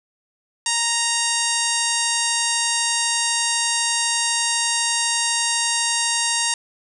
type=harmonic tone; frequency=932 Hz; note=A#5; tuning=1 cent flat; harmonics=1 / 2 / 3 / 4 / 5 / 6 / 7 / 8 / 9 / 10; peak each=-28 / -28 / -28 / -28 / -28 / -28 / -28 / -28 / -28 / -28 dBFS; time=0.66-6.54 s; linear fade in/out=2 ms; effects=none